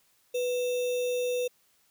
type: tone with sample-and-hold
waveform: sine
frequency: 493.9 Hz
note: B4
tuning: in tune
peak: -26 dBFS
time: 0.34-1.48 s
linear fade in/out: 10 ms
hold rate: 3150 Hz
effects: white hiss -67 dBFS RMS until 1.9 s